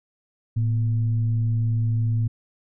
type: tone with frequency modulation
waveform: sine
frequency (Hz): 112.6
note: A2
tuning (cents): +40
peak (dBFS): -19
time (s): 0.56-2.28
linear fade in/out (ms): 10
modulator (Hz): 131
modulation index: 0.29
effects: none